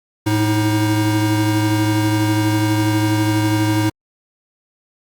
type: tone pair together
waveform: square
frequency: 109 / 314.8 Hz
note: A2 / D#4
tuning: -16 / +20 cents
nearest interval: octave + tritone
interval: 1836 cents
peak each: -18 dBFS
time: 0.26-3.9 s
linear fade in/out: 10 ms
effects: Opus 48 kbps